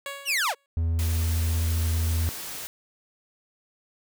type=tone with exponential decay; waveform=10% pulse; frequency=558 Hz; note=C#5; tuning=11 cents sharp; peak=-22 dBFS; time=0.06-0.66 s; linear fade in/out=1 ms; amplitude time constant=130 ms
type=linear sweep; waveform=sawtooth; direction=down; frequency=3021 to 402.1 Hz; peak=-19 dBFS; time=0.25-0.55 s; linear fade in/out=50 ms
type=tone; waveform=triangle; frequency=82.41 Hz; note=E2; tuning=in tune; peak=-20 dBFS; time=0.77-2.29 s; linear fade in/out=0 ms
type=noise; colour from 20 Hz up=white; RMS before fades=-36 dBFS; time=0.99-2.67 s; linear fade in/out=0 ms
effects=none